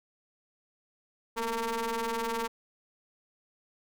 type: ring-modulated tone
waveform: sawtooth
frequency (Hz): 226.4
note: A3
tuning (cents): +50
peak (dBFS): -23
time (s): 1.36-2.48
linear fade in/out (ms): 20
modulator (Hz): 689
effects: none